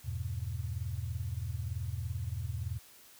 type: chord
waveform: sine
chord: E minor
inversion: none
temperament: equal with one note detuned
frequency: 82.41 / 100.29 / 123.47 Hz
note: E2 / G2 / B2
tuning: 0 / +40 / 0 cents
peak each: -38 / -38 / -39 dBFS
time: 0.04-2.79 s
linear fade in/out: 20 ms
effects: white hiss -57 dBFS RMS until 3.19 s